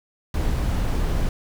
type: noise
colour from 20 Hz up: brown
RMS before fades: -22 dBFS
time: 0.34-1.29 s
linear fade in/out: 2 ms
effects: none